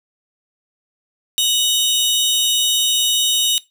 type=tone pair together; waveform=sawtooth; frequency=2960 / 3729 Hz; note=F#7 / A#7; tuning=0 / 0 cents; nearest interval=major third; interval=400 cents; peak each=-15 / -13 dBFS; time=1.38-3.58 s; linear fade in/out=0 ms; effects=noise-tail reverb RT60 0.2 s tail -20 dB re dry